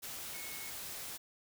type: tone in noise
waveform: sine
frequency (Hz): 2192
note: C#7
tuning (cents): -20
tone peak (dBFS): -49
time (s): 0.33-0.71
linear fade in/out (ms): 20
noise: white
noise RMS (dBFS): -44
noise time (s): 0.02-1.18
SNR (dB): -8
effects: none